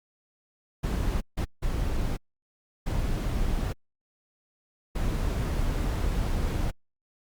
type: noise bursts at uneven times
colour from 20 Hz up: brown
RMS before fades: -27 dBFS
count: 5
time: 0.83-1.21 / 1.37-1.45 / 1.62-2.17 / 2.86-3.73 / 4.95-6.71 s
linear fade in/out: 10 ms
effects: Opus 48 kbps